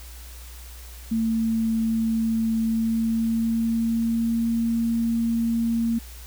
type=tone with pitch glide; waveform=sine; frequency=224.7 to 230.2 Hz; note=A3 to A#3; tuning=+37 to -22 cents; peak=-20 dBFS; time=1.11-5.99 s; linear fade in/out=10 ms; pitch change=+41 cents; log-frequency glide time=2.57-4.48 s; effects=added 60 Hz sine -39 dBFS peak until 6.26 s + white hiss -46 dBFS RMS until 6.26 s